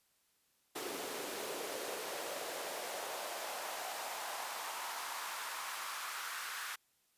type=noise with high-pass filter sweep; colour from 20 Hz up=pink; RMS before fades=-42 dBFS; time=0.75-6.76 s; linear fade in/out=10 ms; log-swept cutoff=360 to 1400 Hz; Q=2.4; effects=white hiss -75 dBFS RMS until 7.17 s + resampled to 32000 Hz